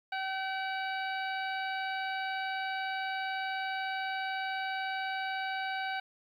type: harmonic tone with a mistuned harmonic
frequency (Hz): 766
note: G5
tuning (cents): -40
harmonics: 1 / 2 / 3 / 4 / 5 / 6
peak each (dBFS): -35 / -37 / -42 / -46 / -46 / -50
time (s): 0.12-6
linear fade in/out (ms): 5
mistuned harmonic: 4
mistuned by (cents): -84
effects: 11-bit